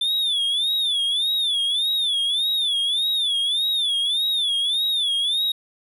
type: tone with vibrato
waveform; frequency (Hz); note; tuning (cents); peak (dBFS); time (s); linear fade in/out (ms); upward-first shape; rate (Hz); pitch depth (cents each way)
triangle; 3520; A7; 0; -18; 0.01-5.52; 5; sine; 1.7; 140
effects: none